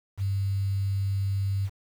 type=tone with quantisation; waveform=sine; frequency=98 Hz; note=G2; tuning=in tune; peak=-24 dBFS; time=0.17-1.7 s; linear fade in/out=50 ms; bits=8; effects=none